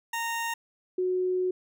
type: tone pair in turn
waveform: 20% pulse / sine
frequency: 925 / 367.1 Hz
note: A#5 / F#4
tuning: -14 / -14 cents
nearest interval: octave + major third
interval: 1600 cents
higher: first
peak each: -24 dBFS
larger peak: neither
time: 0.13-0.54 / 0.98-1.51 s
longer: second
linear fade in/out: 5 ms
effects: none